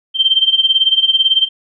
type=tone with tremolo; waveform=sine; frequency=3136 Hz; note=G7; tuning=in tune; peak=-6 dBFS; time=0.14-1.49 s; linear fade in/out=50 ms; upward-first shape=sine; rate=18 Hz; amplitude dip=85%; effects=none